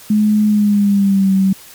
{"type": "tone with pitch glide", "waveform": "sine", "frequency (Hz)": [211.8, 191.99], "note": ["G#3", "G3"], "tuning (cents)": [34, -36], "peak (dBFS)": -9, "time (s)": [0.1, 1.53], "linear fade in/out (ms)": 5, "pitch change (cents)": -170, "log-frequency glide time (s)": [0.46, 1.31], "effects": ["white hiss -39 dBFS RMS until 1.74 s", "MP3 96 kbps"]}